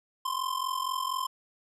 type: ring-modulated tone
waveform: square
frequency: 1046.5 Hz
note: C6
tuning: in tune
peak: -27 dBFS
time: 0.25-1.27 s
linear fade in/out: 2 ms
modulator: 22.1 Hz
effects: resampled to 32000 Hz